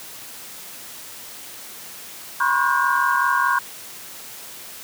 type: tone cluster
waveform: sine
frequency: 972 / 1055 / 1100 / 1447 / 1588 Hz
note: B5 / C6 / C#6 / F#6 / G6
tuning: -28 / +14 / -14 / -39 / +22 cents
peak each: -23 dBFS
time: 2.4-3.59 s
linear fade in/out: 5 ms
effects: white hiss -38 dBFS RMS until 4.83 s + high-pass 100 Hz 12 dB/octave